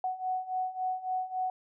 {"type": "beating tone pair", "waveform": "sine", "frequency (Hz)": [741, 744.6], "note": ["F#5", "F#5"], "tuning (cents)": [2, 11], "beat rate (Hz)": 3.6, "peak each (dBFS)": [-35, -32], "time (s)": [0.04, 1.5], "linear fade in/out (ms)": 2, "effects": []}